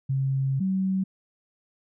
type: tone pair in turn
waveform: sine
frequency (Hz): 134.8 / 190.03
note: C#3 / F#3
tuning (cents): -48 / +46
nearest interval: tritone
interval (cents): 594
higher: second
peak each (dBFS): -22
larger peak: neither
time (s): 0.09-0.6 / 0.6-1.04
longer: first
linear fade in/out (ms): 10
effects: none